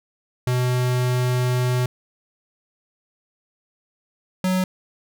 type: tone pair in turn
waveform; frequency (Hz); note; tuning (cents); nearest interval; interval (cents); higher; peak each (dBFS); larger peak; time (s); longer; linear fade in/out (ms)
square; 125.2 / 185.27; B2 / F#3; +24 / +3; perfect fifth; 679; second; -19; neither; 0.47-1.86 / 4.44-4.64; first; 2
effects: none